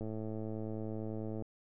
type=click train; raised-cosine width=2 ms; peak=-28 dBFS; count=155; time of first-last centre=0.01-1.423 s; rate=109 Hz; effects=none